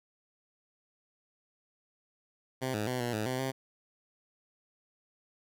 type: tone with pitch steps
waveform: 10% pulse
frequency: 130.1 / 106.1 / 126.3 / 120.5 / 107.5 / 128.2 / 132.4 Hz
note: C3 / G#2 / B2 / B2 / A2 / C3 / C3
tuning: -9 / +38 / +39 / -42 / -40 / -35 / +21 cents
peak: -23 dBFS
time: 2.61-3.52 s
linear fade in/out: 20 ms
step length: 130 ms
effects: none